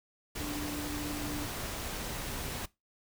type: tone in noise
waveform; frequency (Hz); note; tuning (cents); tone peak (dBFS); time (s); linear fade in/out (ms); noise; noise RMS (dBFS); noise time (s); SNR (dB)
sine; 294.9; D4; +7; -37; 0.4-1.46; 10; pink; -38; 0.35-2.66; -2
effects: noise-tail reverb RT60 0.2 s tail -20 dB re dry